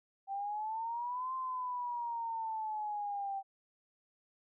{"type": "exponential two-way sweep", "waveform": "sine", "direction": "up then down", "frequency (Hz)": [777, 1046.5, 777], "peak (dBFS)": -35, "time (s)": [0.27, 3.43], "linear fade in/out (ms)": 50, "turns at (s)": 1.34, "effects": []}